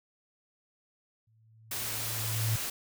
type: tone with exponential growth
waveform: sine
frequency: 111 Hz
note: A2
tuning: 16 cents sharp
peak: -25 dBFS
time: 1.27-2.56 s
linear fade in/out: 5 ms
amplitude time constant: 280 ms
type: noise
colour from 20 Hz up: white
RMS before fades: -35 dBFS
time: 1.71-2.7 s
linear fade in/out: 5 ms
effects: none